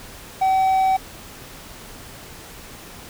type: tone with quantisation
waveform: triangle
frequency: 762 Hz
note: G5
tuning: 49 cents flat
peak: -13 dBFS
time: 0.41-0.97 s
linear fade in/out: 10 ms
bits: 7
effects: pink hiss -40 dBFS RMS until 3.09 s